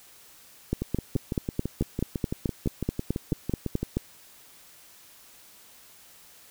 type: two click trains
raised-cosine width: 3 ms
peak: -12 / -15 dBFS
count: 16 / 19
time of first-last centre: 0.73-3.97 / 0.82-3.83 s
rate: 4.63 / 5.98 Hz
effects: white hiss -53 dBFS RMS until 6.5 s